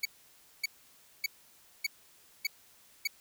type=tone bursts; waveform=25% pulse; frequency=2249 Hz; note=C#7; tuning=24 cents sharp; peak=-24 dBFS; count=6; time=0.03-3.074 s; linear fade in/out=5 ms; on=24 ms; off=580 ms; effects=white hiss -61 dBFS RMS until 3.2 s